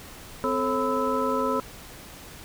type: tone cluster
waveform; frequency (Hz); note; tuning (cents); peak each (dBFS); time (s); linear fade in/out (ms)
sine; 257.5 / 439.3 / 540 / 1004 / 1308; C4 / A4 / C#5 / B5 / E6; -28 / -3 / -45 / +28 / -14; -29; 0.44-1.6; 0
effects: pink hiss -44 dBFS RMS until 2.44 s